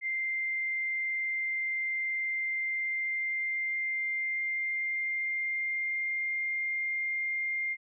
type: tone with pitch glide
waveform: sine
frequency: 2093 to 2110 Hz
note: C7 to C7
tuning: 0 to +14 cents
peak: -29 dBFS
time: 0.01-7.77 s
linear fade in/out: 50 ms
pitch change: +14 cents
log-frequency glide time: 2.49-6.34 s
effects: none